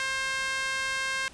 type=tone with high-pass filter; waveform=sawtooth; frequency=531 Hz; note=C5; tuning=25 cents sharp; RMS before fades=-30 dBFS; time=0-1.28 s; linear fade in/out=0 ms; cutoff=1600 Hz; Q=1.8; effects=pink hiss -51 dBFS RMS until 1.33 s + resampled to 22050 Hz